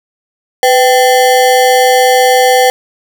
square ring-modulated tone, 639 Hz, D#5, 46 cents sharp, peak -3 dBFS, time 0.63-2.7 s, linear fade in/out 0 ms, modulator 137 Hz, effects none

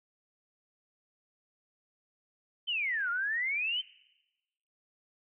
sine exponential two-way sweep, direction down then up, 3136 to 1379 to 3136 Hz, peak -29 dBFS, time 2.67-3.82 s, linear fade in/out 20 ms, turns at 3.1 s, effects noise-tail reverb RT60 1.0 s tail -21 dB re dry

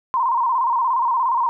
sine tone with vibrato, 987.8 Hz, B5, in tune, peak -16 dBFS, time 0.14-1.49 s, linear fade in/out 0 ms, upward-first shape square, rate 17 Hz, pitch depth 92 cents each way, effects none

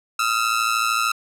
sawtooth ring-modulated tone, 1318.5 Hz, E6, in tune, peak -12 dBFS, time 0.19-1.12 s, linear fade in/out 5 ms, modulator 56.6 Hz, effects low-pass 12000 Hz 12 dB/octave

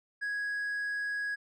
sine tone with hard clipping, 1661.2 Hz, G#6, in tune, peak -32 dBFS, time 0.21-1.36 s, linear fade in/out 20 ms, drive 2 dB, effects none

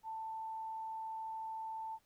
sine tone, 887 Hz, A5, 14 cents sharp, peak -40 dBFS, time 0.03-1.99 s, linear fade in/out 50 ms, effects pink hiss -74 dBFS RMS until 2.05 s

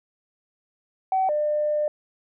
sine tone pair in turn, 760 / 599.4 Hz, F#5 / D5, +46 / +35 cents, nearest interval major third, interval 411 cents, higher first, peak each -18 / -20 dBFS, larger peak first, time 1.12-1.29 / 1.29-1.88 s, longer second, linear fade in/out 2 ms, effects tanh soft clip ceiling -14 dBFS

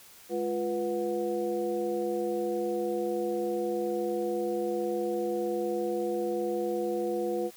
sine tone cluster, 209.5 / 349.7 / 491 / 733 Hz, G#3 / F4 / B4 / F#5, +15 / +2 / -10 / -16 cents, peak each -38 / -31 / -31 / -38 dBFS, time 0.29-7.51 s, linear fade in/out 50 ms, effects white hiss -53 dBFS RMS until 7.56 s

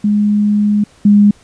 sine tone pair in turn, 207.7 / 205.3 Hz, G#3 / G#3, 0 / -20 cents, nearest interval unison, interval 20 cents, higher first, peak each -9 / -4 dBFS, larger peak second, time 0.04-0.84 / 1.05-1.31 s, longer first, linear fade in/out 5 ms, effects pink hiss -47 dBFS RMS until 1.43 s + resampled to 22050 Hz

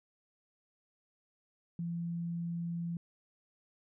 sine tone, 170 Hz, F3, 46 cents flat, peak -34 dBFS, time 1.79-2.97 s, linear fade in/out 2 ms, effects none

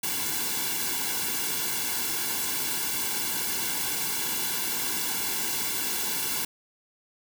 white noise with comb filter, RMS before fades -29 dBFS, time 0.03-6.45 s, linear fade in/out 5 ms, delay 1.6 ms, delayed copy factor -0.95, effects none

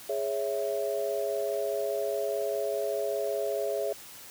sine chord, C# minor, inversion second, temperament equal, 415.3 / 554.4 / 659.3 Hz, G#4 / C#5 / E5, 0 / 0 / 0 cents, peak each -32 dBFS, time 0.09-3.93 s, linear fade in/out 5 ms, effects white hiss -47 dBFS RMS until 4.3 s

